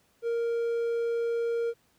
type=tone; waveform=triangle; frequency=466.2 Hz; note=A#4; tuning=in tune; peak=-24 dBFS; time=0.22-1.74 s; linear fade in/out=50 ms; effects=pink hiss -67 dBFS RMS until 1.98 s + high-pass 60 Hz 12 dB/octave